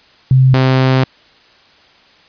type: tone pair in turn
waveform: sine / sawtooth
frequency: 130.81 / 130.81 Hz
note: C3 / C3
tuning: 0 / 0 cents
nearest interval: unison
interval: 0 cents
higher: neither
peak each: -5 dBFS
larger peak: neither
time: 0.31-0.54 / 0.54-1.04 s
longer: second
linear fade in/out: 2 ms
effects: white hiss -47 dBFS RMS until 2.28 s + resampled to 11025 Hz